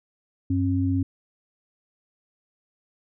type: tone pair together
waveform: sine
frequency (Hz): 95.6 / 270.2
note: G2 / C#4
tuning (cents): -43 / -44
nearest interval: octave + tritone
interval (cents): 1799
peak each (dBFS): -23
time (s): 0.5-1.03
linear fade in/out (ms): 5
effects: none